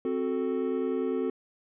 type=chord; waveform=triangle; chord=F# diminished; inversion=second; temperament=equal; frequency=261.6 / 370 / 440 Hz; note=C4 / F#4 / A4; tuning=0 / 0 / 0 cents; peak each=-29 dBFS; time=0.05-1.3 s; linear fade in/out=2 ms; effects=resampled to 8000 Hz